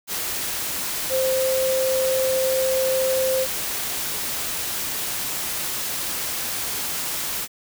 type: tone in noise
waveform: sine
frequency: 523.3 Hz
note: C5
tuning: in tune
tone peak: -19 dBFS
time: 1.09-3.47 s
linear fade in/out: 50 ms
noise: white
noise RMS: -27 dBFS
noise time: 0.07-7.48 s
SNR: +5 dB
effects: none